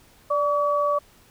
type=tone pair together; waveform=sine; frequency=585 / 1139.3 Hz; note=D5 / C#6; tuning=-7 / +47 cents; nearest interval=octave; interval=1154 cents; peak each=-22 dBFS; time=0.3-0.99 s; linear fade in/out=10 ms; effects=pink hiss -55 dBFS RMS until 1.3 s